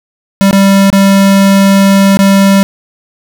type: tone with dropouts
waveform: square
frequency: 196.1 Hz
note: G3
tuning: 1 cent sharp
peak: -4 dBFS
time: 0.41-2.63 s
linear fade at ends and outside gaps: 0 ms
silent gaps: 0.51-0.529 / 0.902-0.928 / 2.171-2.19 s
effects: none